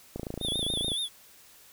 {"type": "click train", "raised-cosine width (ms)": 2, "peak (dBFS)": -21, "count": 22, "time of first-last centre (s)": [0.16, 0.918], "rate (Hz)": 27.7}
{"type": "tone with vibrato", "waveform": "square", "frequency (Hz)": 3520, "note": "A7", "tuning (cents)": 0, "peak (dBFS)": -29, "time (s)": [0.4, 1.09], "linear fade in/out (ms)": 50, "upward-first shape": "sine", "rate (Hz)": 7, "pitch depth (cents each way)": 84}
{"effects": ["white hiss -55 dBFS RMS until 1.72 s"]}